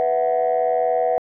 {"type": "chord", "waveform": "sine", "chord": "B suspended fourth", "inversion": "none", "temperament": "equal", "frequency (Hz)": [493.9, 659.3, 740], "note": ["B4", "E5", "F#5"], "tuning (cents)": [0, 0, 0], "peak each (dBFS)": -20, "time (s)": [0, 1.18], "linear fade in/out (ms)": 0, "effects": ["tanh soft clip ceiling -11 dBFS"]}